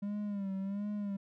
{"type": "tone with vibrato", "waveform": "triangle", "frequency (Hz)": 200, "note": "G3", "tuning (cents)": 35, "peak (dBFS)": -32, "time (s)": [0.02, 1.17], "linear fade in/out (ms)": 10, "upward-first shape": "sine", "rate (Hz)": 1.4, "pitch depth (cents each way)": 71, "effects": []}